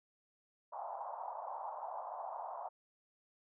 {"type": "band-pass noise", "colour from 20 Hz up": "white", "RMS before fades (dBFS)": -44, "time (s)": [0.72, 2.69], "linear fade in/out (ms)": 10, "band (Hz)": [650, 990], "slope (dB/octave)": 48, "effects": []}